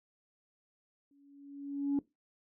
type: tone with exponential growth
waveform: sine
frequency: 281.7 Hz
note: C#4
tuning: 28 cents sharp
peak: -24 dBFS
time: 1.11-1.99 s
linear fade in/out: 2 ms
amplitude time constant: 190 ms
effects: noise-tail reverb RT60 0.2 s tail -20 dB re dry + tanh soft clip ceiling -25 dBFS